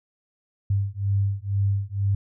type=beating tone pair; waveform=sine; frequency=98.4 / 100.5 Hz; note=G2 / G2; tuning=+7 / +44 cents; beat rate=2.1 Hz; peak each=-24 / -24 dBFS; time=0.7-2.15 s; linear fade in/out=5 ms; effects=none